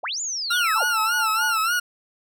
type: linear two-way sweep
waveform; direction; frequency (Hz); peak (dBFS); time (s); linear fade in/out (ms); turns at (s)
sine; up then down; 397.4 to 7190 to 397.4; -25; 0.03-0.84; 10; 0.21
type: tone with vibrato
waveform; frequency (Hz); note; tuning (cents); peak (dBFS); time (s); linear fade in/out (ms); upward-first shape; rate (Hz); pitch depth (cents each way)
40% pulse; 1369; F6; -35; -19; 0.5-1.8; 10; sine; 3.4; 110
type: tone with tremolo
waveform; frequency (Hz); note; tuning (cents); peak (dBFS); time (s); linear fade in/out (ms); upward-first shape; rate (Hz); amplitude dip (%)
sine; 877; A5; -6; -25; 0.75-1.58; 10; triangle; 4.7; 80
effects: none